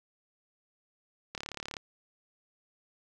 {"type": "click train", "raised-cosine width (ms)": 0.2, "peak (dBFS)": -20, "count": 16, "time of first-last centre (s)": [1.35, 1.768], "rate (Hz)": 35.9, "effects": []}